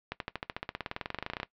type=accelerating click train; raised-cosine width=0.3 ms; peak=-17 dBFS; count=26; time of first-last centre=0.12-1.431 s; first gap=82 ms; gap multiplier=0.96; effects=noise-tail reverb RT60 0.1 s tail -17 dB re dry + low-pass 4000 Hz 12 dB/octave